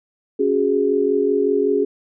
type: chord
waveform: sine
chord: C# suspended fourth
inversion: none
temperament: equal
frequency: 277.2 / 370 / 415.3 Hz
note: C#4 / F#4 / G#4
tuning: 0 / 0 / 0 cents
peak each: -22 / -21 / -17 dBFS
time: 0.39-1.85 s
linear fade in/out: 10 ms
effects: none